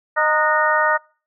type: harmonic tone with a mistuned harmonic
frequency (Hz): 308.3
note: D#4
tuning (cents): -16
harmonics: 2 / 3 / 4 / 5 / 6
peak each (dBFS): -21 / -21 / -21 / -21 / -21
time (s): 0.16-0.98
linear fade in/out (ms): 20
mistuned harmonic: 5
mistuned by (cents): -84
effects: noise-tail reverb RT60 0.4 s tail -26 dB re dry